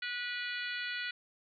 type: harmonic tone with a mistuned harmonic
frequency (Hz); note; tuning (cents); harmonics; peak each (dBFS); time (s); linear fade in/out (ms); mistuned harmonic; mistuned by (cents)
488.1; B4; -20; 3 / 4 / 5 / 6 / 7 / 8 / 9; -39 / -41 / -43 / -45 / -46 / -47 / -48; 0.02-1.11; 5; 8; +40
effects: none